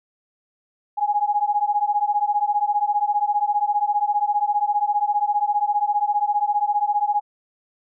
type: beating tone pair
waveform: sine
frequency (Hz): 821 / 836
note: G#5 / G#5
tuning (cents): -20 / +11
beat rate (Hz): 15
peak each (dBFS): -21 / -21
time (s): 0.97-7.21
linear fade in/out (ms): 20
effects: none